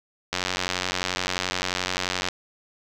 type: click train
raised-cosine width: 0.2 ms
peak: -7 dBFS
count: 180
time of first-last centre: 0.33-2.286 s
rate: 91.5 Hz
effects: none